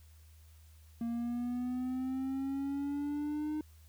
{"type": "exponential sweep", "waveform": "triangle", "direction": "up", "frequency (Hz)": [231.5, 307.2], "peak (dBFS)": -31, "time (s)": [1.01, 3.61], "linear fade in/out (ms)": 2, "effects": ["added 78 Hz sine -55 dBFS peak until 3.88 s", "white hiss -67 dBFS RMS until 3.88 s"]}